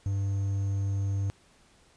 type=tone with quantisation; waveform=triangle; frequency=98.6 Hz; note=G2; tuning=11 cents sharp; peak=-24 dBFS; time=0.06-1.3 s; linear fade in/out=0 ms; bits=9; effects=pink hiss -61 dBFS RMS until 1.96 s + resampled to 22050 Hz